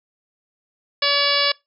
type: harmonic tone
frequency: 570 Hz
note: C#5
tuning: 48 cents sharp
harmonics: 1 / 2 / 3 / 4 / 5 / 6 / 7 / 8 / 9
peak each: -25 / -25 / -25 / -25 / -25 / -25 / -25 / -25 / -25 dBFS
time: 1.02-1.52 s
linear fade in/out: 5 ms
effects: noise-tail reverb RT60 0.2 s tail -23 dB re dry